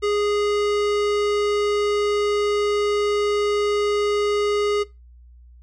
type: tone with low-pass filter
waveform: square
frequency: 413.2 Hz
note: G#4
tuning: 9 cents flat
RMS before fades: -21 dBFS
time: 0.02-4.84 s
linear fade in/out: 20 ms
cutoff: 5500 Hz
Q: 0.74
effects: noise-tail reverb RT60 0.2 s tail -19 dB re dry + added 60 Hz sine -44 dBFS peak until 5.62 s